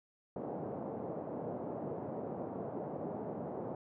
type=band-pass noise; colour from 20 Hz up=white; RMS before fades=-41 dBFS; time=0.36-3.75 s; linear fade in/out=2 ms; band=120 to 680 Hz; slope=24 dB/octave; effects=none